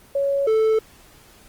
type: tone pair in turn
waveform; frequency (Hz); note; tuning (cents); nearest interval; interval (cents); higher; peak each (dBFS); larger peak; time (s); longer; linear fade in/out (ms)
sine / triangle; 557 / 439.7; C#5 / A4; +8 / -1; major third; 409; first; -18 / -13; second; 0.15-0.47 / 0.47-0.79; neither; 5
effects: pink hiss -50 dBFS RMS until 1.48 s + Opus 24 kbps